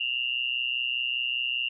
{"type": "tone with amplitude modulation", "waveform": "sine", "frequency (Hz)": 2794, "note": "F7", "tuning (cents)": 0, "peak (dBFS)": -22, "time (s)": [0, 1.69], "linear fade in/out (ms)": 10, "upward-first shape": "sine", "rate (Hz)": 125, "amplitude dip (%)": 90, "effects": []}